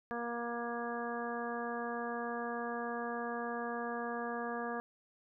harmonic tone, 236.7 Hz, A#3, 27 cents sharp, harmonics 1 / 2 / 3 / 4 / 5 / 6 / 7, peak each -42 / -41 / -42 / -47 / -44 / -54 / -44 dBFS, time 0.11-4.8 s, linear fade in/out 0 ms, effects none

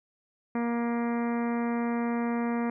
harmonic tone with a mistuned harmonic, 235.8 Hz, A#3, 20 cents sharp, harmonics 1 / 2 / 3 / 4 / 5 / 6 / 7 / 8 / 9 / 10, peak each -27 / -35 / -38 / -39 / -42 / -46 / -47 / -46 / -47 / -50 dBFS, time 0.55-2.7 s, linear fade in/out 2 ms, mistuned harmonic 9, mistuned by -26 cents, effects none

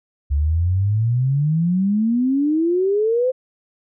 sine exponential sweep, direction up, 69 to 523.3 Hz, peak -15 dBFS, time 0.3-3.32 s, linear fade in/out 20 ms, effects none

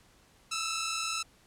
10% pulse tone pair together, 1300 / 1340.4 Hz, E6 / E6, -24 / +29 cents, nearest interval minor second, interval 53 cents, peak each -26 dBFS, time 0.51-1.23 s, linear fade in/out 10 ms, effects pink hiss -62 dBFS RMS until 1.46 s + low-pass 11000 Hz 12 dB/octave

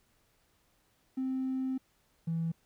triangle tone pair in turn, 261.6 / 164.8 Hz, C4 / E3, 0 / 0 cents, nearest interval minor sixth, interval 800 cents, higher first, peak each -27 / -26 dBFS, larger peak second, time 1.17-1.78 / 2.27-2.52 s, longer first, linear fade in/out 10 ms, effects tanh soft clip ceiling -27 dBFS + pink hiss -71 dBFS RMS until 2.65 s

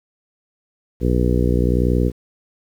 harmonic tone, 61 Hz, B1, 21 cents flat, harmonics 1 / 2 / 3 / 4 / 5 / 6 / 7 / 8, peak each -18 / -21 / -23 / -24 / -25 / -26 / -26 / -27 dBFS, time 1-2.12 s, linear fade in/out 50 ms, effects 8-bit

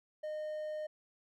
triangle tone, 613 Hz, D#5, 26 cents flat, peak -35 dBFS, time 0.23-0.87 s, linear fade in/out 10 ms, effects none

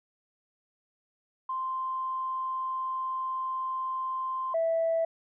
sine tone pair in turn, 1044 / 657.7 Hz, C6 / E5, -4 / -4 cents, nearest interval minor sixth, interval 800 cents, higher first, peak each -29 / -23 dBFS, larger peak second, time 1.49-4.54 / 4.54-5.05 s, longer first, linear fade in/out 5 ms, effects tanh soft clip ceiling -20 dBFS

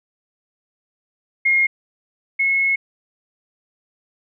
sine tone pair in turn, 2141 / 2180 Hz, C7 / C#7, +39 / -29 cents, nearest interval unison, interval 32 cents, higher second, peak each -13 / -15 dBFS, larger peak first, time 1.45-1.67 / 2.39-2.76 s, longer second, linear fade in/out 10 ms, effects none

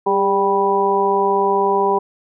harmonic tone with a mistuned harmonic, 196 Hz, G3, in tune, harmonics 1 / 2 / 3 / 4 / 5, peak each -28 / -17 / -27 / -20 / -18 dBFS, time 0.06-1.99 s, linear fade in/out 10 ms, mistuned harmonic 2, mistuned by +33 cents, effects none

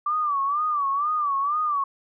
sine tone with vibrato, 1165 Hz, D6, 14 cents flat, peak -21 dBFS, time 0.06-1.84 s, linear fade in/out 5 ms, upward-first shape sine, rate 2.1 Hz, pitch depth 110 cents each way, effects none

